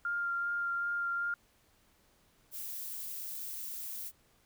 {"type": "tone with vibrato", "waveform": "sine", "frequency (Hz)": 1396.9, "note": "F6", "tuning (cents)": 0, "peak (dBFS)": -31, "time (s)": [0.05, 1.34], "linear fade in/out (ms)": 2, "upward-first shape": "sine", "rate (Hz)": 2.6, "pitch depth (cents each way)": 12}
{"type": "noise", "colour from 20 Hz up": "violet", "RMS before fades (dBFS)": -41, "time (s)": [2.51, 4.12], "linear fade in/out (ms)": 50}
{"effects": ["pink hiss -68 dBFS RMS until 4.45 s"]}